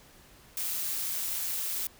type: noise with amplitude modulation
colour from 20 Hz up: blue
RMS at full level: -31 dBFS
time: 0.57-1.87 s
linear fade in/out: 2 ms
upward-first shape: sine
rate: 173 Hz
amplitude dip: 35%
effects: pink hiss -56 dBFS RMS until 1.99 s